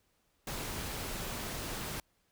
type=noise; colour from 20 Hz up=pink; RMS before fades=-39 dBFS; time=0.47-2 s; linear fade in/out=2 ms; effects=pink hiss -74 dBFS RMS until 2.31 s